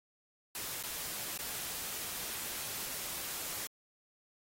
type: noise with dropouts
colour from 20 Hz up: white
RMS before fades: -40 dBFS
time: 0.55-3.67 s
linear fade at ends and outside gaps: 1 ms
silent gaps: 0.828-0.836 / 1.376-1.389 s
effects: AAC 48 kbps